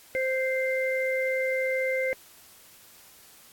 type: harmonic tone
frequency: 522 Hz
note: C5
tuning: 4 cents flat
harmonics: 1 / 3 / 4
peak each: -26 / -38 / -29 dBFS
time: 0.15-2.13 s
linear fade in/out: 0 ms
effects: white hiss -53 dBFS RMS until 3.52 s + AAC 64 kbps